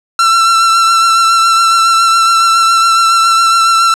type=tone with vibrato; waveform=45% pulse; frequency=1347 Hz; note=E6; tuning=37 cents sharp; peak=-6 dBFS; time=0.19-3.94 s; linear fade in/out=2 ms; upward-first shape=triangle; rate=7.2 Hz; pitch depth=27 cents each way; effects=low-pass 9000 Hz 12 dB/octave + 8-bit